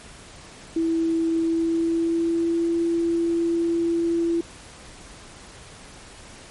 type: tone with pitch glide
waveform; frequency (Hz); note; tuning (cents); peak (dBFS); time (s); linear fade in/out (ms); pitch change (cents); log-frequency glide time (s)
sine; 328.6 to 336.5; E4 to E4; -5 to +36; -19; 0.76-4.41; 5; +41; 1.34-2.73
effects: pink hiss -44 dBFS RMS until 6.5 s + MP3 48 kbps